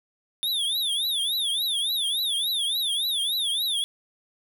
square tone with vibrato, 3562 Hz, A7, 21 cents sharp, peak -24 dBFS, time 0.43-3.84 s, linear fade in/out 0 ms, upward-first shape triangle, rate 3.5 Hz, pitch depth 210 cents each way, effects none

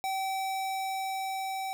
square tone with level ramp, 769 Hz, G5, 33 cents flat, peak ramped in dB -30 to -33 dBFS, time 0.04-1.73 s, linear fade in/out 0 ms, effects none

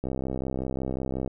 click train, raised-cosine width 2 ms, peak -17 dBFS, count 82, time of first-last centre 0.04-1.277 s, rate 65.5 Hz, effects none

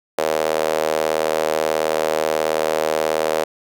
sawtooth tone with high-pass filter, 78.5 Hz, D#2, 16 cents sharp, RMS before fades -20 dBFS, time 0.18-3.44 s, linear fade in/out 5 ms, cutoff 530 Hz, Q 3.5, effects none

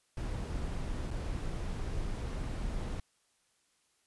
brown noise with dropouts, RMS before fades -36 dBFS, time 0.17-3 s, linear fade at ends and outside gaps 2 ms, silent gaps 1.107-1.111 s, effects white hiss -73 dBFS RMS until 4.06 s + resampled to 24000 Hz

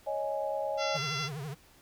sine chord, C# suspended second, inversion none, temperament just, 554.4 / 623.7 / 831.5 Hz, C#5 / D#5 / G#5, 0 / +4 / +2 cents, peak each -34 / -34 / -36 dBFS, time 0.06-0.98 s, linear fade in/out 20 ms
harmonic tone, 682 Hz, F5, 41 cents flat, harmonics 2 / 3 / 4 / 5 / 6 / 7 / 8 / 9, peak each -37 / -40 / -40 / -40 / -45 / -41 / -44 / -44 dBFS, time 0.77-1.3 s, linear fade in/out 50 ms
square tone with vibrato, 145.4 Hz, D3, 17 cents flat, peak -37 dBFS, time 0.94-1.55 s, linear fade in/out 20 ms, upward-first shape triangle, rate 12 Hz, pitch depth 200 cents each way
effects pink hiss -60 dBFS RMS until 1.81 s

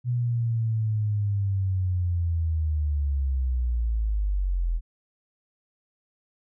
sine linear sweep, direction down, 123.47 to 40.47 Hz, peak -22 dBFS, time 0.04-4.81 s, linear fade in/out 50 ms, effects none

